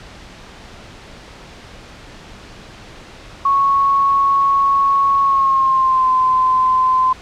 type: tone with pitch glide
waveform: sine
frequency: 1105 to 1031 Hz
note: C#6 to C6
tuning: -6 to -26 cents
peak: -11 dBFS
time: 3.45-7.13 s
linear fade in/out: 5 ms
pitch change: -120 cents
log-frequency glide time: 5.22-6.1 s
effects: pink hiss -38 dBFS RMS until 7.21 s + low-pass 5000 Hz 12 dB/octave